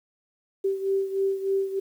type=beating tone pair; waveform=sine; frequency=388.5 / 391.8 Hz; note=G4 / G4; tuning=-16 / -1 cents; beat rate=3.3 Hz; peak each=-24 / -29 dBFS; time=0.64-1.8 s; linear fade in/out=10 ms; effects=9-bit